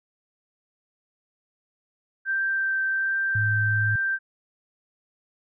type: tone with vibrato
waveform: sine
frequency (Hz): 1566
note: G6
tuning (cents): -2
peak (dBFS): -22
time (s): 2.25-4.19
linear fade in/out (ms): 50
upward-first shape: triangle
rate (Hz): 1.3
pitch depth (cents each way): 10
type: tone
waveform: sine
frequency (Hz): 107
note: A2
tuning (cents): -48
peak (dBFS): -23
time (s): 3.35-3.96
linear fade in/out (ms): 5
effects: none